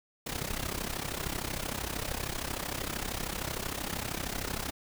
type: noise with amplitude modulation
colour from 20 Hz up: pink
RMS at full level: -32 dBFS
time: 0.26-4.71 s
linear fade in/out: 10 ms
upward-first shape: sine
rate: 33 Hz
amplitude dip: 80%
effects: none